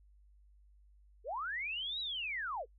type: linear two-way sweep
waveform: sine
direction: up then down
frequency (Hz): 392.4 to 3951 to 392.4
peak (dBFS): -36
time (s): 1.24-2.66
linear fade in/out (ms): 50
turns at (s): 2
effects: noise-tail reverb RT60 0.1 s tail -24 dB re dry + added 50 Hz sine -60 dBFS peak until 2.78 s